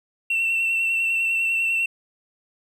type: tone with vibrato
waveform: triangle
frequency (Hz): 2699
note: E7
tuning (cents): +40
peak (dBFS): -17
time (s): 0.3-1.86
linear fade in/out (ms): 5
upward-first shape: square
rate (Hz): 10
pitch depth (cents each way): 17
effects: tanh soft clip ceiling -15 dBFS